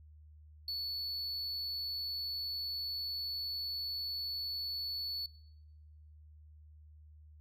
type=tone; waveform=triangle; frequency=4435 Hz; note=C#8; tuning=in tune; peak=-34 dBFS; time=0.68-5.26 s; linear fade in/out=2 ms; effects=noise-tail reverb RT60 1.0 s tail -23 dB re dry + added 76 Hz sine -54 dBFS peak until 7.4 s